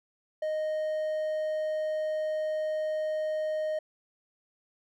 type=tone; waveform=triangle; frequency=620 Hz; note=D#5; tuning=6 cents flat; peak=-26 dBFS; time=0.42-3.79 s; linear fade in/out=5 ms; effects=none